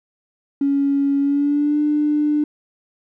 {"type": "tone with pitch glide", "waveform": "triangle", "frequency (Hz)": [279.6, 297.9], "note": ["C#4", "D4"], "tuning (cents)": [15, 25], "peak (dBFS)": -11, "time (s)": [0.61, 2.44], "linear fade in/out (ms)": 5, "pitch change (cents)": 110, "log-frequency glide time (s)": [1.2, 1.8], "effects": ["tanh soft clip ceiling -13 dBFS"]}